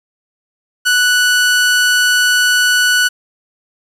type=tone; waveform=sawtooth; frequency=1480 Hz; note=F#6; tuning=in tune; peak=-6 dBFS; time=0.85-3.09 s; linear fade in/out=20 ms; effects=low-pass 12000 Hz 12 dB/octave + 7-bit